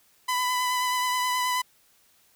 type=tone with vibrato; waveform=sawtooth; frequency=1000 Hz; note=B5; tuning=21 cents sharp; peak=-20 dBFS; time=0.28-1.62 s; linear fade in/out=10 ms; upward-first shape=triangle; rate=9.4 Hz; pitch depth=21 cents each way; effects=white hiss -62 dBFS RMS until 2.35 s